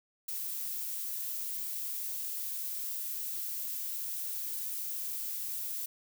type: noise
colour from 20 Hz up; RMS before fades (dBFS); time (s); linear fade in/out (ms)
violet; -37; 0.28-5.86; 5
effects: none